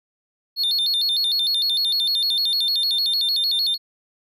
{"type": "tone with vibrato", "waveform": "triangle", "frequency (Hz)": 3951, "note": "B7", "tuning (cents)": 0, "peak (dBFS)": -17, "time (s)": [0.56, 3.78], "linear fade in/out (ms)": 50, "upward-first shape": "square", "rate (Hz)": 6.6, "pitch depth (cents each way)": 160, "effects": []}